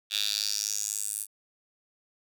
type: tone with high-pass filter sweep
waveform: 10% pulse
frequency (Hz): 103.83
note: G#2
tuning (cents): 0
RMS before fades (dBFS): -31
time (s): 0.1-1.27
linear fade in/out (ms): 50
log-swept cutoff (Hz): 3400 to 10000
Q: 3.8
effects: none